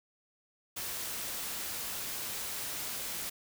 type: noise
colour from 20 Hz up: white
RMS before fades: -38 dBFS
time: 0.76-3.3 s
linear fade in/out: 10 ms
effects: none

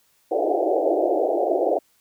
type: band-pass noise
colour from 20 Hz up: white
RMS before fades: -21 dBFS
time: 0.31-1.79 s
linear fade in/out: 10 ms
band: 310 to 760 Hz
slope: 96 dB/octave
effects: white hiss -63 dBFS RMS until 2 s

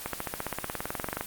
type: accelerating click train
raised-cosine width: 0.5 ms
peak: -15 dBFS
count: 22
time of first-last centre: 0.06-1.21 s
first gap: 73 ms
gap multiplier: 0.97
effects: white hiss -40 dBFS RMS until 1.26 s + Opus 24 kbps

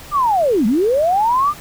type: linear two-way sweep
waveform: sine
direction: down then up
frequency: 1229 to 196 to 1229 Hz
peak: -12 dBFS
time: 0.11-1.54 s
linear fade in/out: 50 ms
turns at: 0.66 s
effects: pink hiss -37 dBFS RMS until 1.6 s

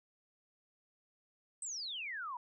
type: exponential sweep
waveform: sine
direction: down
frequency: 8372 to 932.3 Hz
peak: -39 dBFS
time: 1.62-2.37 s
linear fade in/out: 2 ms
effects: none

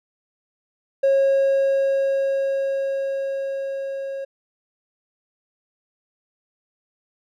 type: tone with level ramp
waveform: triangle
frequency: 545 Hz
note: C#5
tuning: 29 cents flat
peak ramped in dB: -11 to -25 dBFS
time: 1.03-4.25 s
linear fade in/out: 10 ms
effects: tanh soft clip ceiling -9 dBFS

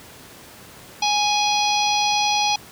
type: harmonic tone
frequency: 830.6 Hz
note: G#5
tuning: in tune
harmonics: 1 / 3 / 4 / 5 / 6 / 7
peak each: -20 / -25 / -26 / -27 / -28 / -28 dBFS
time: 1.02-2.56 s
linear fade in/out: 5 ms
effects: pink hiss -43 dBFS RMS until 2.71 s + high-pass 80 Hz 12 dB/octave

